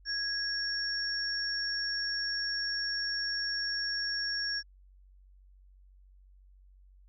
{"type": "tone pair together", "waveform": "sine", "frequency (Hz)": [1657, 5500], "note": ["G#6", "F8"], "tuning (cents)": [-4, -27], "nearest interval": "octave + major sixth", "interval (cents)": 2077, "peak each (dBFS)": [-35, -32], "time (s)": [0.05, 4.63], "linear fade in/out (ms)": 50, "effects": ["added 47 Hz sine -55 dBFS peak until 7.08 s"]}